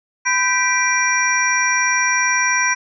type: tone cluster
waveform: sine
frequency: 1007 / 1553 / 1970 / 2371 / 5710 Hz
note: B5 / G6 / B6 / D7 / F8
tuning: +33 / -17 / -5 / +16 / +37 cents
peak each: -21 dBFS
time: 0.25-2.75 s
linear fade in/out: 20 ms
effects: none